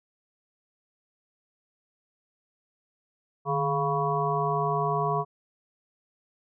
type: harmonic tone with a mistuned harmonic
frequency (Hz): 140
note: C#3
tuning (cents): +18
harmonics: 1 / 3 / 5 / 7 / 8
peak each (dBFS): -30 / -30 / -30 / -30 / -30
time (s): 3.45-5.25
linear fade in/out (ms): 50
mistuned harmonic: 1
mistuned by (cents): +130
effects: none